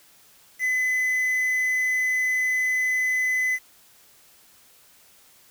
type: tone with quantisation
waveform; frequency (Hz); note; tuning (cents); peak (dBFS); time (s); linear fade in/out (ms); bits
triangle; 2017; B6; +36; -19; 0.59-3.59; 50; 7
effects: white hiss -55 dBFS RMS until 5.5 s